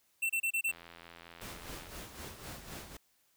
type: tone bursts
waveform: square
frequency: 2693 Hz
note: E7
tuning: 36 cents sharp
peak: -30 dBFS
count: 5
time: 0.22-0.716 s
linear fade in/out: 10 ms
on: 76 ms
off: 29 ms
type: click train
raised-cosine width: 0.3 ms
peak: -34 dBFS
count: 101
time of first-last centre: 0.69-1.869 s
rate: 84.8 Hz
type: noise with tremolo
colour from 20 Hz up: pink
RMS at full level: -44 dBFS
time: 1.41-2.97 s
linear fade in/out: 5 ms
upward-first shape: sine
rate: 3.9 Hz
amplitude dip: 60%
effects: white hiss -72 dBFS RMS until 3.36 s